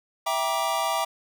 square chord, E half-diminished seventh, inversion none, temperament equal with one note detuned, 659.3 / 784 / 950.3 / 1174.7 Hz, E5 / G5 / Bb5 / D6, 0 / 0 / +33 / 0 cents, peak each -30 dBFS, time 0.26-1.05 s, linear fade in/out 10 ms, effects none

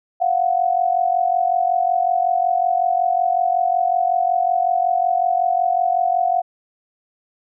sine tone pair together, 694.6 / 740 Hz, F5 / F#5, -10 / 0 cents, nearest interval minor second, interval 110 cents, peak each -18 dBFS, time 0.2-6.42 s, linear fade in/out 20 ms, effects none

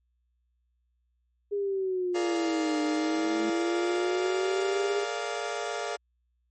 sine exponential two-way sweep, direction down then up, 410 to 303.7 to 410 Hz, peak -26 dBFS, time 1.51-5.05 s, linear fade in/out 20 ms, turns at 2.81 s
sawtooth chord, Bb dominant seventh, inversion third, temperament just, 419.5 / 466.2 / 582.7 / 699.2 Hz, Ab4 / Bb4 / D5 / F5, +17 / 0 / -14 / +2 cents, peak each -32 / -33 / -33 / -31 dBFS, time 2.14-5.97 s, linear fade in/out 20 ms
triangle tone with exponential growth, 220 Hz, A3, in tune, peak -31 dBFS, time 2.81-3.5 s, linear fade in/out 5 ms, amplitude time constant 150 ms
effects added 60 Hz sine -70 dBFS peak until 6.5 s + MP3 32 kbps

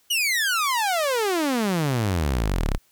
sawtooth exponential sweep, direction down, 2995 to 30.03 Hz, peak -17 dBFS, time 0.1-2.78 s, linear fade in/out 10 ms, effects white hiss -62 dBFS RMS until 2.91 s

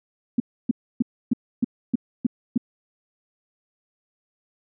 sine tone bursts, 240 Hz, B3, 49 cents flat, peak -15 dBFS, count 8, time 0.38-2.578 s, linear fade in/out 5 ms, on 21 ms, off 290 ms, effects none

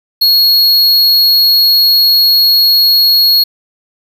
square tone, 4319 Hz, C#8, 46 cents flat, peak -6 dBFS, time 0.21-3.44 s, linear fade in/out 10 ms, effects 7-bit

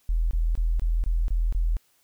sine tone bursts, 41.13 Hz, E1, 3 cents flat, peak -20 dBFS, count 7, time 0.09-1.768 s, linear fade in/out 0 ms, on 220 ms, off 23 ms, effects white hiss -65 dBFS RMS until 2.03 s

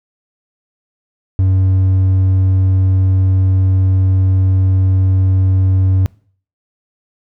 sine tone with hard clipping, 94.5 Hz, F#2, 37 cents sharp, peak -10 dBFS, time 1.39-6.06 s, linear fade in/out 0 ms, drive 3 dB, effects noise-tail reverb RT60 0.5 s tail -23 dB re dry

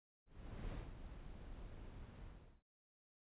brown noise with ADSR envelope, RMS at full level -44 dBFS, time 0.26-2.63 s, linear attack 470 ms, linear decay 170 ms, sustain -9 dB, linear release 420 ms, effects resampled to 8000 Hz

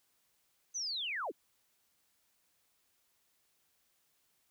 sine linear sweep, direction down, 6272 to 210 Hz, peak -35 dBFS, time 0.74-1.32 s, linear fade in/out 20 ms, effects white hiss -75 dBFS RMS until 4.5 s

